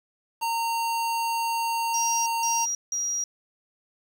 square tone, 920 Hz, A#5, 23 cents flat, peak -25 dBFS, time 0.41-2.66 s, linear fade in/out 20 ms
sine tone bursts, 5730 Hz, F8, 44 cents sharp, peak -25 dBFS, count 3, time 1.94-3.24 s, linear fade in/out 2 ms, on 320 ms, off 170 ms
effects 8-bit

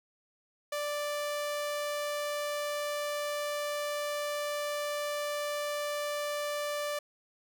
sawtooth tone, 587.3 Hz, D5, in tune, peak -28 dBFS, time 0.72-6.99 s, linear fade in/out 5 ms, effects 11-bit

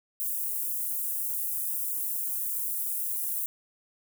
white high-pass noise, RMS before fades -31 dBFS, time 0.2-3.46 s, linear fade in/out 0 ms, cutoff 10000 Hz, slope 24 dB/octave, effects none

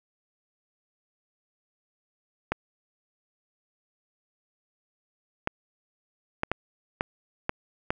clicks, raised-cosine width 0.5 ms, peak -10 dBFS, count 7, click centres 2.52 / 5.474 / 6.434 / 6.516 / 7.009 / 7.494 / 7.905 s, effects none

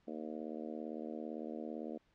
harmonic tone, 77.78 Hz, D#2, in tune, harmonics 3 / 4 / 5 / 6 / 7 / 8 / 9, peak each -45 / -46 / -50 / -49 / -50 / -52 / -55 dBFS, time 0.07-1.98 s, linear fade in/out 10 ms, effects pink hiss -74 dBFS RMS until 2.14 s + low-pass 4000 Hz 12 dB/octave

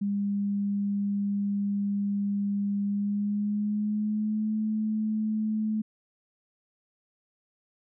sine tone with pitch glide, 201.6 to 216.1 Hz, G3 to A3, +49 to -31 cents, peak -25 dBFS, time 0.01-5.82 s, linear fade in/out 10 ms, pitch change +120 cents, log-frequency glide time 2.84-4.54 s, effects none

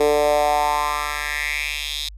10% pulse tone with high-pass filter sweep, 147.8 Hz, D3, 11 cents sharp, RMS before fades -21 dBFS, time 0-2.09 s, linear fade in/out 5 ms, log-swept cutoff 420 to 3900 Hz, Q 3.8, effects added 50 Hz sine -36 dBFS peak until 2.17 s + resampled to 32000 Hz

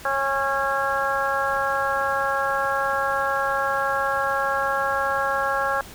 harmonic tone, 273.9 Hz, C#4, 21 cents flat, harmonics 2 / 3 / 4 / 5 / 6, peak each -27 / -27 / -27 / -27 / -27 dBFS, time 0.05-5.81 s, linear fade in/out 2 ms, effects pink hiss -42 dBFS RMS until 5.94 s

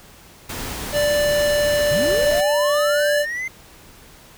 pink noise, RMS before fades -29 dBFS, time 0.49-2.41 s, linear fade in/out 5 ms
square tone, 587.3 Hz, D5, in tune, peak -17 dBFS, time 0.92-3.26 s, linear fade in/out 50 ms
triangle linear sweep, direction up, 116.54 to 2100 Hz, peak -22 dBFS, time 1.91-3.48 s, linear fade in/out 5 ms
effects pink hiss -46 dBFS RMS until 4.37 s

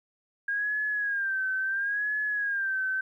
sine tone with vibrato, 1616 Hz, G#6, 48 cents flat, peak -26 dBFS, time 0.48-3.01 s, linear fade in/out 5 ms, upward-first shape sine, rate 0.73 Hz, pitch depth 92 cents each way, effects 11-bit

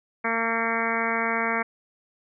harmonic tone with a mistuned harmonic, 228.4 Hz, A#3, 35 cents flat, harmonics 1 / 2 / 3 / 4 / 5 / 6 / 7 / 8 / 9 / 10, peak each -32 / -32 / -32 / -32 / -32 / -32 / -32 / -32 / -32 / -32 dBFS, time 0.24-1.63 s, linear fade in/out 10 ms, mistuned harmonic 10, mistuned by -34 cents, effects none

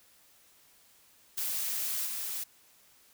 blue noise with level steps, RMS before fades -33 / -36 dBFS, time 1.37-2.44 s, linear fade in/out 10 ms, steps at 2.05 s, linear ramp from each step 20 ms, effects white hiss -62 dBFS RMS until 3.13 s

